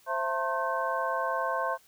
sine tone cluster, 526 / 668 / 904 / 1069 / 1540 Hz, C5 / E5 / A5 / C6 / G6, +9 / +23 / +47 / +37 / -31 cents, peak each -34 / -33 / -35 / -31 / -35 dBFS, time 0.06-1.78 s, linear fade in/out 50 ms, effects white hiss -61 dBFS RMS until 1.87 s

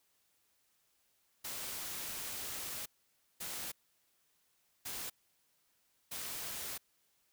white noise bursts at uneven times, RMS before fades -42 dBFS, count 4, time 1.44-2.86 / 3.4-3.72 / 4.85-5.1 / 6.11-6.78 s, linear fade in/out 10 ms, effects white hiss -75 dBFS RMS until 7.32 s

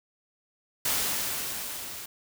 white noise with level ramp, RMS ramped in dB -26 to -40 dBFS, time 0.85-2.06 s, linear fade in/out 5 ms, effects none

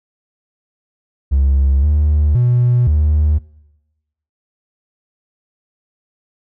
triangle tone with pitch steps, 68.3 / 74.8 / 122.3 / 75.8 Hz, C#2 / D2 / B2 / D#2, -25 / +32 / -16 / -45 cents, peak -7 dBFS, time 1.31-3.39 s, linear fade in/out 20 ms, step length 520 ms, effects noise-tail reverb RT60 1.0 s tail -24 dB re dry + tanh soft clip ceiling -5 dBFS

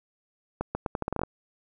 accelerating click train, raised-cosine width 1 ms, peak -14 dBFS, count 11, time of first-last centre 0.61-1.235 s, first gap 140 ms, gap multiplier 0.8, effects none

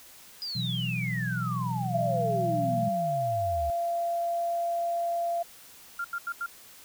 sine exponential sweep, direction down, 4996 to 69.3 Hz, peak -32 dBFS, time 0.42-3.7 s, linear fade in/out 0 ms
sine chord, B suspended fourth, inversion none, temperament just, 123.47 / 164.63 / 185.21 Hz, B2 / E3 / F#3, 0 / -2 / +2 cents, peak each -31 / -34 / -35 dBFS, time 0.55-2.89 s, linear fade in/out 10 ms
sine tone with pitch glide, 681 to 684.9 Hz, F5 to F5, -44 to -34 cents, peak -26 dBFS, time 1.94-5.43 s, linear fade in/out 10 ms, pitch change +10 cents, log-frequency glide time 2.59-2.83 s
sine tone bursts, 1392 Hz, F6, 6 cents flat, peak -29 dBFS, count 4, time 5.99-6.462 s, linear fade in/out 5 ms, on 55 ms, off 84 ms
effects white hiss -51 dBFS RMS until 6.84 s

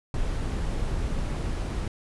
brown noise, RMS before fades -28 dBFS, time 0.14-1.88 s, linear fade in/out 2 ms, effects resampled to 24000 Hz

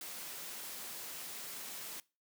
white noise, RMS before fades -45 dBFS, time 0.01-2 s, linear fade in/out 2 ms, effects noise-tail reverb RT60 0.3 s tail -22 dB re dry + high-pass 150 Hz 12 dB/octave

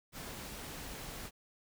pink noise, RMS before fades -45 dBFS, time 0.12-1.31 s, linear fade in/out 50 ms, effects none

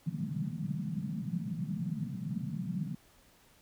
pink band-pass noise, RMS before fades -36 dBFS, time 0.06-2.95 s, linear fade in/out 5 ms, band 140 to 210 Hz, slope 48 dB/octave, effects pink hiss -63 dBFS RMS until 3.61 s

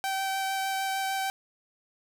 sawtooth tone with vibrato, 773 Hz, G5, 24 cents flat, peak -24 dBFS, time 0.04-1.3 s, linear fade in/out 0 ms, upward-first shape sine, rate 6.6 Hz, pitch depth 9 cents each way, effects none

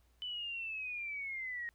sine linear sweep, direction down, 3006 to 1864.7 Hz, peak -38 dBFS, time 0.22-1.69 s, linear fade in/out 0 ms, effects added 60 Hz sine -68 dBFS peak until 1.74 s + pink hiss -75 dBFS RMS until 1.74 s

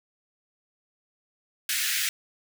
pink high-pass noise, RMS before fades -27 dBFS, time 1.69-2.09 s, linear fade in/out 2 ms, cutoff 1600 Hz, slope 48 dB/octave, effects none

